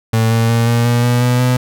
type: tone with pitch steps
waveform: 35% pulse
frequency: 112.5 / 114.27 / 116.06 / 117.89 / 119.74 / 121.62 / 123.54 / 125.48 Hz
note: A2 / A#2 / A#2 / A#2 / A#2 / B2 / B2 / B2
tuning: +39 / -34 / -7 / +20 / +47 / -26 / +1 / +28 cents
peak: -9 dBFS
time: 0.13-1.57 s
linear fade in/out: 5 ms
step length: 180 ms
effects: none